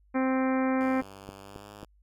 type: harmonic tone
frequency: 261.6 Hz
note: C4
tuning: in tune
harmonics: 1 / 2 / 3 / 4 / 5 / 6 / 7 / 8 / 9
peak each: -25 / -31 / -35 / -37 / -39 / -41 / -42 / -43 / -44 dBFS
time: 0.14-1.02 s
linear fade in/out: 20 ms
type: tone with pitch glide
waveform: 5% pulse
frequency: 98 to 102.63 Hz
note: G2 to G#2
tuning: 0 to -20 cents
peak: -34 dBFS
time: 0.8-1.85 s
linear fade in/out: 5 ms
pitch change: +80 cents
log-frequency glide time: 1.38-1.69 s
type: click train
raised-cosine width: 2 ms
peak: -28 dBFS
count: 4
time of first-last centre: 1.02-1.831 s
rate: 3.7 Hz
effects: added 50 Hz sine -59 dBFS peak until 2.02 s